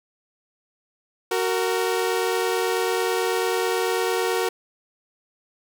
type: tone pair together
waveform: sawtooth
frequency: 373.2 / 462.3 Hz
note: F#4 / A#4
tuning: +15 / -14 cents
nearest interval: major third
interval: 371 cents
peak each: -20 dBFS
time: 1.31-4.49 s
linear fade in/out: 5 ms
effects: none